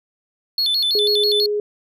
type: tone with vibrato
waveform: triangle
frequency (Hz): 3900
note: B7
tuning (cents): -23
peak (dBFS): -15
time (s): 0.58-1.46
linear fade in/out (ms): 2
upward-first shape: square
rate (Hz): 6.1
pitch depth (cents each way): 180
type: tone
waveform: sine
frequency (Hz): 416.4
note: G#4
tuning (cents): +5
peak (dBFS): -18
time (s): 0.95-1.6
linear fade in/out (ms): 2
effects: none